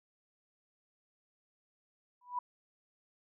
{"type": "tone with exponential growth", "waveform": "sine", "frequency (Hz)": 984, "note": "B5", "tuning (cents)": -7, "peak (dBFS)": -29, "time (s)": [2.21, 2.39], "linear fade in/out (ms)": 5, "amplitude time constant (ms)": 39, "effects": []}